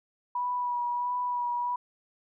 sine tone with vibrato, 976 Hz, B5, 21 cents flat, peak -27 dBFS, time 0.35-1.76 s, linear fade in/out 5 ms, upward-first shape sine, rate 1.5 Hz, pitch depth 20 cents each way, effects none

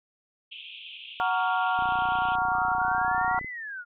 white band-pass noise, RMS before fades -43 dBFS, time 0.51-2.36 s, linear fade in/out 10 ms, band 2500 to 3400 Hz, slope 96 dB/octave
sine chord, Gb major seventh, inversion none, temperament equal with one note detuned, 740 / 932.3 / 1121.6 / 1396.9 Hz, Gb5 / Bb5 / Db6 / F6, 0 / 0 / +20 / 0 cents, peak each -27 / -29 / -31 / -28 dBFS, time 1.2-3.39 s, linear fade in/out 0 ms
click train, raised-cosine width 3 ms, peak -29 dBFS, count 51, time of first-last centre 1.79-3.446 s, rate 30.2 Hz
sine linear two-way sweep, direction up then down, 1146 to 2052 to 1393 Hz, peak -34 dBFS, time 2.5-3.85 s, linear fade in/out 50 ms, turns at 3.47 s
effects none

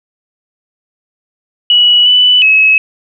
sine tone with pitch steps, 2933 / 2982 / 2572 Hz, F#7 / F#7 / E7, -16 / +13 / -43 cents, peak -4 dBFS, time 1.7-2.78 s, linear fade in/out 2 ms, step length 360 ms, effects none

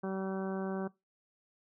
harmonic tone, 191.4 Hz, G3, 41 cents flat, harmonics 1 / 2 / 3 / 4 / 5 / 6 / 7 / 8, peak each -36 / -38 / -43 / -45 / -49 / -48 / -53 / -50 dBFS, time 0.03-0.88 s, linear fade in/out 10 ms, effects noise-tail reverb RT60 0.2 s tail -20 dB re dry

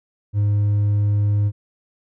sine tone with hard clipping, 102.9 Hz, G#2, 16 cents flat, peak -16 dBFS, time 0.33-1.52 s, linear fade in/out 50 ms, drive 2 dB, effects none

